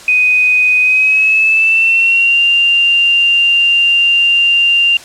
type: tone with pitch glide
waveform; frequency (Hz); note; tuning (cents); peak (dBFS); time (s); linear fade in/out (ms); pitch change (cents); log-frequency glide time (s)
sine; 2497 to 2787; D#7 to F7; +6 to -4; -7; 0.08-4.97; 2; +190; 0.81-2.41
effects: white hiss -34 dBFS RMS until 5.04 s + low-pass 8000 Hz 12 dB/octave